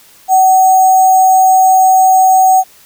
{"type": "tone with sample-and-hold", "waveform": "sine", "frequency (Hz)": 753, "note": "F#5", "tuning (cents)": 30, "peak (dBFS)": -4, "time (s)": [0.28, 2.64], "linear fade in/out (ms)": 50, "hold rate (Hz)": 7350, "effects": ["white hiss -43 dBFS RMS until 2.85 s"]}